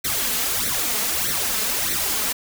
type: noise with flanger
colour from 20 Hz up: white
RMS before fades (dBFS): -23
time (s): 0.04-2.33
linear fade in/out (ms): 10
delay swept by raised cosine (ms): 0.5 to 4.7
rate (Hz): 1.6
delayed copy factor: +0.8
effects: none